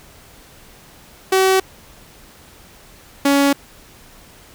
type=tone pair in turn; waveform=sawtooth; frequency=380 / 280.5 Hz; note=F#4 / C#4; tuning=+46 / +21 cents; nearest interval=perfect fourth; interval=525 cents; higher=first; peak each=-8 dBFS; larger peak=neither; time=1.32-1.6 / 3.25-3.53 s; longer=neither; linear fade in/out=5 ms; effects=pink hiss -45 dBFS RMS until 4.54 s